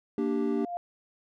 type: chord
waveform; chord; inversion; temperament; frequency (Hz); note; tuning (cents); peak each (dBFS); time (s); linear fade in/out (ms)
triangle; G minor; first; equal; 233.1 / 293.7 / 392; Bb3 / D4 / G4; 0 / 0 / 0; -28; 0.18-0.65; 2
type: tone with exponential growth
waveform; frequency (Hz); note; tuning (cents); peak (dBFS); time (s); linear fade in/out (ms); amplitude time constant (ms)
sine; 700; F5; +4; -28; 0.33-0.77; 0; 94
effects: none